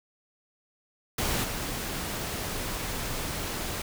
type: noise with level steps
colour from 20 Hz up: pink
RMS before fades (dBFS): -28 / -33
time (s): 1.18-3.82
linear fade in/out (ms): 5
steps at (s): 1.43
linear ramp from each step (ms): 20
effects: none